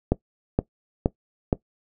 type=click train; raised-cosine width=2 ms; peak=-5 dBFS; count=4; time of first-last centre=0.12-1.528 s; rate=2.13 Hz; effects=noise-tail reverb RT60 0.1 s tail -19 dB re dry